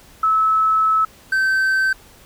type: tone pair in turn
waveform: sine / triangle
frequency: 1300 / 1546 Hz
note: E6 / G6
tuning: -24 / -24 cents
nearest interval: minor third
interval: 300 cents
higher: second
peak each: -13 dBFS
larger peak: neither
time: 0.23-1.05 / 1.32-1.93 s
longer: first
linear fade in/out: 5 ms
effects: pink hiss -47 dBFS RMS until 2.25 s